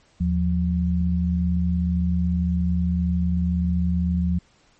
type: tone pair together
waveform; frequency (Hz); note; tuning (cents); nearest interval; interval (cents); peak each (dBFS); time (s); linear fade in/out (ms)
sine; 78.9 / 177.12; D#2 / F3; +25 / +25; octave + major second; 1400; -22 / -21; 0.2-4.39; 10
effects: pink hiss -59 dBFS RMS until 4.79 s + MP3 32 kbps